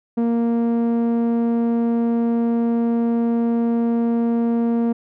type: tone with low-pass filter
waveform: sawtooth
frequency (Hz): 233.1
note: A#3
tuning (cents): 0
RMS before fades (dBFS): -19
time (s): 0.17-4.93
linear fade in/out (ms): 10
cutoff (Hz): 520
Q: 0.54
effects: none